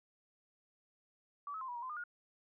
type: tone with pitch steps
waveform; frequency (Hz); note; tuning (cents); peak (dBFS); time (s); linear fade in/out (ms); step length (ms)
sine; 1150 / 1288 / 1047 / 972 / 948 / 1029 / 1213 / 1431; D6 / E6 / C6 / B5 / A#5 / C6 / D#6 / F6; -37 / -41 / +1 / -28 / +29 / -29 / -44 / +42; -40; 1.47-2.038; 2; 71
effects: none